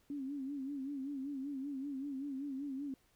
sine tone with vibrato, 276 Hz, C#4, 7 cents flat, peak -38 dBFS, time 0.1-2.94 s, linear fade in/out 2 ms, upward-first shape sine, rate 5.2 Hz, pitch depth 91 cents each way, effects pink hiss -72 dBFS RMS until 3.15 s

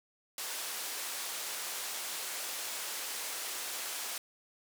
white band-pass noise, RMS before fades -39 dBFS, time 0.38-4.18 s, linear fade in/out 2 ms, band 430 to 12000 Hz, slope 12 dB/octave, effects none

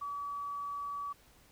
sine tone, 1143 Hz, D6, 47 cents flat, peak -36 dBFS, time 0.01-1.13 s, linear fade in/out 10 ms, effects added 60 Hz sine -70 dBFS peak until 1.51 s + pink hiss -63 dBFS RMS until 1.51 s

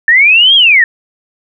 sine linear two-way sweep, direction up then down, 1760 to 3322 to 1760 Hz, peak -3 dBFS, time 0.08-0.84 s, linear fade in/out 2 ms, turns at 0.55 s, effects none

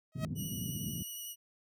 sawtooth tone with exponential growth, 635 Hz, D#5, 35 cents sharp, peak -31 dBFS, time 0.12-0.25 s, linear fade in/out 1 ms, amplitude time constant 28 ms
white band-pass noise, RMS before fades -39 dBFS, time 0.15-1.03 s, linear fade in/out 10 ms, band 100 to 200 Hz, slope 24 dB/octave
5% pulse tone with vibrato, 2923 Hz, F#7, 22 cents flat, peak -33 dBFS, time 0.35-1.36 s, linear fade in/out 50 ms, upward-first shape sine, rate 11 Hz, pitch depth 13 cents each way
effects none

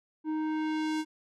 square tone with low-pass filter sweep, 311.1 Hz, D#4, in tune, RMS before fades -31 dBFS, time 0.24-1.05 s, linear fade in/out 50 ms, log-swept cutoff 720 to 9300 Hz, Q 0.71, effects none

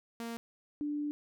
sawtooth / sine tone pair in turn, 231.8 / 294.3 Hz, A#3 / D4, -10 / +4 cents, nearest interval major third, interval 414 cents, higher second, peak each -34 / -32 dBFS, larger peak second, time 0.2-0.37 / 0.81-1.11 s, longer second, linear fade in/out 0 ms, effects none

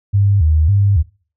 sine tone with vibrato, 88.3 Hz, F2, 20 cents sharp, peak -9 dBFS, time 0.13-1.03 s, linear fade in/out 20 ms, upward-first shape square, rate 1.8 Hz, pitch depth 220 cents each way, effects noise-tail reverb RT60 0.4 s tail -25 dB re dry

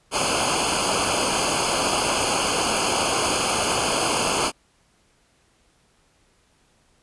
pink noise with comb filter, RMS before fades -22 dBFS, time 0.11-4.52 s, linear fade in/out 50 ms, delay 0.53 ms, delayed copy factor -0.9, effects pink hiss -62 dBFS RMS until 7.02 s + resampled to 24000 Hz

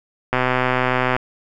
click train, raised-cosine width 0.5 ms, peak -3 dBFS, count 107, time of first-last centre 0.33-1.165 s, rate 127 Hz, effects none

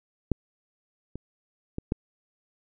clicks, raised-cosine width 3 ms, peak -10 / -23 / -18 / -12 dBFS, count 4, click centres 0.317 / 1.156 / 1.784 / 1.921 s, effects none

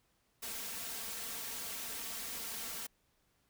white noise with comb filter, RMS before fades -42 dBFS, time 0.42-2.87 s, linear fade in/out 10 ms, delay 4.4 ms, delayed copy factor +0.6, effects pink hiss -75 dBFS RMS until 3.49 s

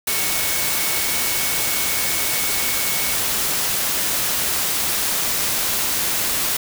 sine tone in noise, 2217 Hz, C#7, in tune, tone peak -30 dBFS, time 0.08-3.15 s, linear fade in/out 5 ms, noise white, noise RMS -21 dBFS, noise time 0.07-6.57 s, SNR -12 dB, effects none

